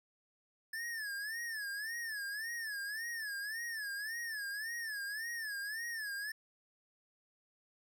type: tone with vibrato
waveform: square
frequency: 1740 Hz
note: A6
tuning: 20 cents flat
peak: -39 dBFS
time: 0.73-6.32 s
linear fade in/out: 5 ms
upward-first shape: sine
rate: 1.8 Hz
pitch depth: 140 cents each way
effects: none